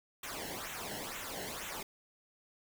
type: noise with flanger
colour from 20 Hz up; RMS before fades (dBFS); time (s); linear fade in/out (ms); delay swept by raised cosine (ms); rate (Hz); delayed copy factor
pink; -42; 0.23-1.83; 5; 0.2 to 0.85; 2.1; -0.75
effects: none